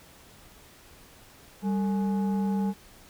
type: tone with frequency modulation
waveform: sine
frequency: 196 Hz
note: G3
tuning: in tune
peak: -23 dBFS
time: 1.62-2.74 s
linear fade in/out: 50 ms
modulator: 644 Hz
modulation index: 0.45
effects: tanh soft clip ceiling -19 dBFS + pink hiss -53 dBFS RMS until 3.09 s